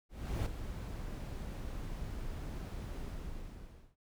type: noise with ADSR envelope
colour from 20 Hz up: brown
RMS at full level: -32 dBFS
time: 0.09-3.96 s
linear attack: 370 ms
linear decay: 7 ms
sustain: -9 dB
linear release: 920 ms
effects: none